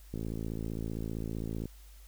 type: click train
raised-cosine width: 3 ms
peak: -24 dBFS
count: 85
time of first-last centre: 0.14-1.656 s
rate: 55.4 Hz
effects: added 50 Hz sine -50 dBFS peak until 2.07 s + white hiss -61 dBFS RMS until 2.07 s